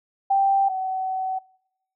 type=tone pair in turn; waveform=sine; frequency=784 / 755.2 Hz; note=G5 / F#5; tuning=0 / +35 cents; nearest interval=minor second; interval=65 cents; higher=first; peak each=-16 / -24 dBFS; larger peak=first; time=0.3-0.69 / 0.69-1.39 s; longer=second; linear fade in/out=10 ms; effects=noise-tail reverb RT60 0.9 s tail -26 dB re dry